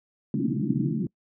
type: band-pass noise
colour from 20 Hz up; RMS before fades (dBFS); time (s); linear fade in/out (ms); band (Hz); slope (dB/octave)
pink; -26; 0.34-1.07; 2; 130 to 340; 96
effects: noise-tail reverb RT60 0.1 s tail -25 dB re dry